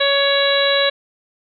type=harmonic tone; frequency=559 Hz; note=C#5; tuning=14 cents sharp; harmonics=1 / 2 / 3 / 4 / 5 / 6 / 7; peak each=-17 / -25 / -21 / -25 / -27 / -25 / -19 dBFS; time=0-0.9 s; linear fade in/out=10 ms; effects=none